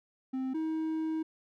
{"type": "tone pair in turn", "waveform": "triangle", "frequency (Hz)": [261.6, 317.7], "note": ["C4", "D#4"], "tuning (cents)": [0, 36], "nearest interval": "minor third", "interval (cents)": 336, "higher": "second", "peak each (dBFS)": [-29, -28], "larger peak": "second", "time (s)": [[0.33, 0.54], [0.54, 1.23]], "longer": "second", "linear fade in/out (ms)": 10, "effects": []}